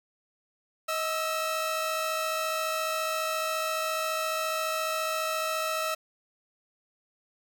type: tone pair together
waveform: sawtooth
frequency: 632 / 1318.5 Hz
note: D#5 / E6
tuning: +27 / 0 cents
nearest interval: octave + minor second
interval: 1273 cents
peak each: -27 dBFS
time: 0.88-5.95 s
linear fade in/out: 10 ms
effects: none